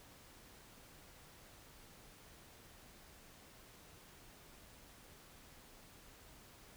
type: silence
effects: pink hiss -60 dBFS RMS until 6.76 s